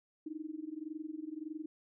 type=tone with amplitude modulation; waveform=sine; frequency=311.1 Hz; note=D#4; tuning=in tune; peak=-36 dBFS; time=0.26-1.66 s; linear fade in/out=5 ms; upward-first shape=sine; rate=21.7 Hz; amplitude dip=90%; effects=none